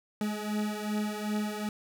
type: beating tone pair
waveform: 40% pulse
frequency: 209.9 / 212.5 Hz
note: G#3 / G#3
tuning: +19 / +40 cents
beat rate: 2.6 Hz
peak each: -31 / -34 dBFS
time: 0.21-1.69 s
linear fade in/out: 2 ms
effects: none